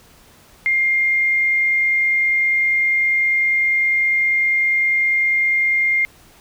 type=tone; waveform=sine; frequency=2115 Hz; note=C7; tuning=18 cents sharp; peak=-14 dBFS; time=0.66-6.05 s; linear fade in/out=0 ms; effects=pink hiss -49 dBFS RMS until 6.4 s